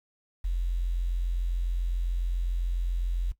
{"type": "tone with quantisation", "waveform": "sine", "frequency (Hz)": 43.65, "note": "F1", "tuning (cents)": 0, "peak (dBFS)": -25, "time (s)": [0.44, 3.32], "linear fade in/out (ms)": 10, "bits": 9, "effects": ["noise-tail reverb RT60 0.1 s tail -17 dB re dry"]}